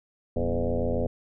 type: tone with frequency modulation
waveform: sine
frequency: 244.6 Hz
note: B3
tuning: 16 cents flat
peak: -23 dBFS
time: 0.36-1.07 s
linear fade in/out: 5 ms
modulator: 87.1 Hz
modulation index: 4.2
effects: none